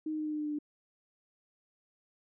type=tone with pitch steps; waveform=sine; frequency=311.1 / 309 / 306.8 / 304.7 / 302.6 / 300.5 / 298.4 / 296.4 Hz; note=D#4 / D#4 / D#4 / D#4 / D#4 / D4 / D4 / D4; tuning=0 / -12 / -24 / -36 / -48 / +40 / +28 / +16 cents; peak=-32 dBFS; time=0.06-0.588 s; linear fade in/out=5 ms; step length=66 ms; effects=none